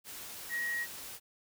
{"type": "tone in noise", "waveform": "sine", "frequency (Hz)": 1895, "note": "A#6", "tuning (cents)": 28, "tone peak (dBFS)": -32, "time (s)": [0.49, 0.87], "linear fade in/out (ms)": 50, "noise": "white", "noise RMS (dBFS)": -45, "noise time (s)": [0.04, 1.2], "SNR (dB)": 10, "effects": []}